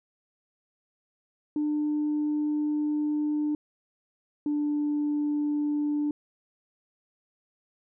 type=tone pair in turn; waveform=sine; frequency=299.2 / 295.1 Hz; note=D4 / D4; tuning=+32 / +8 cents; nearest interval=unison; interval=24 cents; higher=first; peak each=-23 dBFS; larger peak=neither; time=1.56-3.55 / 4.46-6.11 s; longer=first; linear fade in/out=2 ms; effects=tanh soft clip ceiling -21 dBFS